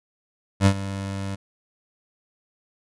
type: tone with ADSR envelope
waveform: 25% pulse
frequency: 98 Hz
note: G2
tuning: in tune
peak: -8 dBFS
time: 0.6-1.36 s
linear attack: 60 ms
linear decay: 73 ms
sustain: -16 dB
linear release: 17 ms
effects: resampled to 24000 Hz